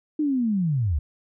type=linear sweep; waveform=sine; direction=down; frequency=311.1 to 64.6 Hz; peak=-20 dBFS; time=0.19-0.99 s; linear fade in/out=5 ms; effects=none